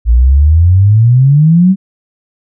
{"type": "exponential sweep", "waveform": "sine", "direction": "up", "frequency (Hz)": [55.5, 196], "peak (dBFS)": -3, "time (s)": [0.05, 1.76], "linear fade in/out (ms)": 50, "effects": []}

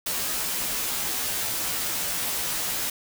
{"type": "noise with comb filter", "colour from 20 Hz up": "white", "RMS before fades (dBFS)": -28, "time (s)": [0.06, 2.9], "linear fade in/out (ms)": 5, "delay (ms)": 14, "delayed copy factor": -1, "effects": []}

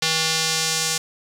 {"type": "tone with band-pass filter sweep", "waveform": "square", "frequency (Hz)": 160.6, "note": "E3", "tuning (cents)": -45, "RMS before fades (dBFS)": -22, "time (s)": [0.02, 0.98], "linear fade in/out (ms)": 5, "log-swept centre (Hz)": [4400, 6600], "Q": 1.3, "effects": []}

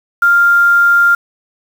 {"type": "tone with quantisation", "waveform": "sine", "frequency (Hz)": 1396.9, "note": "F6", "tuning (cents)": 0, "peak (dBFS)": -6, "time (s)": [0.22, 1.15], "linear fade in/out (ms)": 5, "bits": 5, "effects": []}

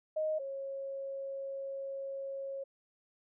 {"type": "tone pair in turn", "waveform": "sine", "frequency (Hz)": [622.3, 545.8], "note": ["D#5", "C#5"], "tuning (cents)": [0, -27], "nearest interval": "major second", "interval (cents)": 227, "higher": "first", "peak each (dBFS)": [-30, -37], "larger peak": "first", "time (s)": [[0.16, 0.39], [0.39, 2.64]], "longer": "second", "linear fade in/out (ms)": 10, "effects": []}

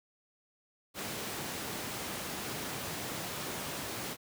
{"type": "high-pass noise", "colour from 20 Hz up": "pink", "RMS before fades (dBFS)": -39, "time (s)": [0.94, 4.17], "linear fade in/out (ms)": 50, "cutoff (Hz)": 130, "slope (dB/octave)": 12, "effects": []}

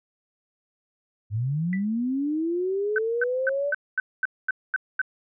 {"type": "linear sweep", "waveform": "sine", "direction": "up", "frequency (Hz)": [98, 587], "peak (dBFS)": -23, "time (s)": [1.3, 3.74], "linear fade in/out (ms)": 50}
{"type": "tone with exponential decay", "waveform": "sine", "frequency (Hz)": 1975.5, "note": "B6", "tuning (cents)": 0, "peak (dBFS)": -28, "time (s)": [1.73, 1.85], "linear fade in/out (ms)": 1, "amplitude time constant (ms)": 26}
{"type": "tone bursts", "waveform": "sine", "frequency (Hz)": 1526, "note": "G6", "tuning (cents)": -47, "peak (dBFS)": -20, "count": 9, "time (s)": [2.96, 5.016], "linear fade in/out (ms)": 2, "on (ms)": 24, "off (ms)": 230}
{"effects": []}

